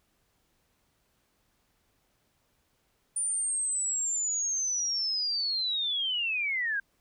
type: linear sweep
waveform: sine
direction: down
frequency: 9310 to 1568 Hz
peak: -27 dBFS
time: 3.16-6.8 s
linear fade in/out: 5 ms
effects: pink hiss -72 dBFS RMS until 7 s